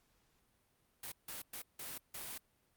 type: noise bursts at uneven times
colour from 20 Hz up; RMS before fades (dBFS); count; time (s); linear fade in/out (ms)
white; -45; 5; 1.03-1.12 / 1.28-1.42 / 1.53-1.62 / 1.79-1.98 / 2.14-2.38; 5
effects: pink hiss -75 dBFS RMS until 2.76 s + Opus 48 kbps